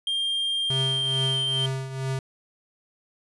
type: tone with pitch glide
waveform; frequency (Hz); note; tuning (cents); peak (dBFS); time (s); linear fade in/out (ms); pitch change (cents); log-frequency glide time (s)
triangle; 3200 to 3147; G7 to G7; +35 to +6; -22; 0.07-1.66; 2; -29; 0.56-1.46
type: tone with tremolo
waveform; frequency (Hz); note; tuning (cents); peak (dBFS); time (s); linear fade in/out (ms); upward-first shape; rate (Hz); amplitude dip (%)
square; 133; C3; +29; -25; 0.7-2.19; 2; triangle; 2.3; 70
effects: resampled to 24000 Hz